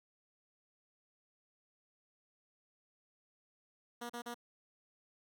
10% pulse tone bursts, 238.9 Hz, A#3, 43 cents sharp, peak -33 dBFS, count 3, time 4.01-4.345 s, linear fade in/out 10 ms, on 87 ms, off 37 ms, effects none

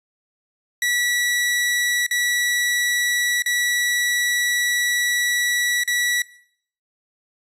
sawtooth tone with dropouts, 1945 Hz, B6, 27 cents flat, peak -15 dBFS, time 0.82-6.22 s, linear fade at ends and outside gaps 2 ms, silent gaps 2.065-2.11 / 3.422-3.46 / 5.836-5.876 s, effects noise-tail reverb RT60 0.6 s tail -19 dB re dry + resampled to 32000 Hz

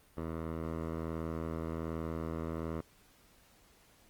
10% pulse tone with low-pass filter, 81.3 Hz, E2, 23 cents flat, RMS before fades -38 dBFS, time 0.17-2.81 s, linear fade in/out 5 ms, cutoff 1200 Hz, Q 0.98, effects pink hiss -64 dBFS RMS until 4.09 s + Opus 32 kbps

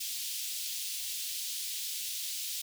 pink high-pass noise, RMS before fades -37 dBFS, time 0-2.62 s, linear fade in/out 10 ms, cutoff 3200 Hz, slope 24 dB/octave, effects none

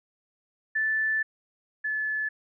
sine tone pair in turn, 1755 / 1727.8 Hz, A6 / A6, -5 / -32 cents, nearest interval unison, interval 27 cents, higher first, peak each -23 / -26 dBFS, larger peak first, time 0.75-1.23 / 1.84-2.29 s, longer first, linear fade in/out 10 ms, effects none

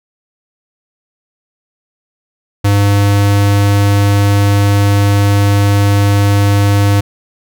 square tone, 101 Hz, G#2, 48 cents flat, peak -8 dBFS, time 2.64-7.01 s, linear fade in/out 10 ms, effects none

